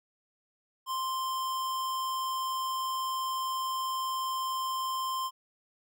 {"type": "tone", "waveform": "square", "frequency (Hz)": 1046.5, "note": "C6", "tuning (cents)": 0, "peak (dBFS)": -31, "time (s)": [0.86, 5.31], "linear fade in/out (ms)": 50, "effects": []}